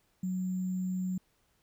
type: tone with sample-and-hold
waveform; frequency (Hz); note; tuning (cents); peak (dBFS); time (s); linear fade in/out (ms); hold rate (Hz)
sine; 184.4; F#3; -6; -30; 0.23-1.18; 5; 7350
effects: pink hiss -72 dBFS RMS until 1.62 s